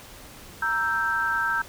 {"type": "chord", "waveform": "sine", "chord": "E diminished", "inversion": "second", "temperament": "equal", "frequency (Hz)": [932.3, 1318.5, 1568], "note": ["Bb5", "E6", "G6"], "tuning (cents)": [0, 0, 0], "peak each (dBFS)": [-30, -28, -24], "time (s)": [0.62, 1.62], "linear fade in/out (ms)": 5, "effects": ["pink hiss -45 dBFS RMS until 1.68 s"]}